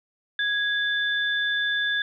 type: tone pair together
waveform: sine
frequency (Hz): 1661.2 / 3528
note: G#6 / A7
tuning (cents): 0 / +4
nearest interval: octave + minor second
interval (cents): 1304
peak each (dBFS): -23 / -28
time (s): 0.39-2.02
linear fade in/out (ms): 2
effects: none